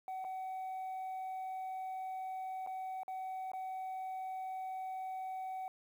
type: tone with dropouts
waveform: sine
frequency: 754 Hz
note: F#5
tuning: 32 cents sharp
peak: -36 dBFS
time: 0.08-5.68 s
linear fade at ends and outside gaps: 1 ms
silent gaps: 0.243-0.248 / 2.664-2.672 / 3.033-3.08 / 3.517-3.534 s
effects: tanh soft clip ceiling -38 dBFS + 11-bit